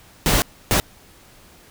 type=noise bursts at uneven times; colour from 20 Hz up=pink; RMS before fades=-17 dBFS; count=2; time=0.26-0.42 / 0.71-0.8 s; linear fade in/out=0 ms; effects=pink hiss -49 dBFS RMS until 1.7 s